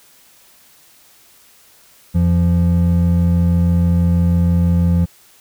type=tone pair together; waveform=triangle; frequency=86.2 / 172.4 Hz; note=F2 / F3; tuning=-22 / -22 cents; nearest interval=octave; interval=1200 cents; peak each=-12 dBFS; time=2.14-5.06 s; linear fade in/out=20 ms; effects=white hiss -49 dBFS RMS until 5.4 s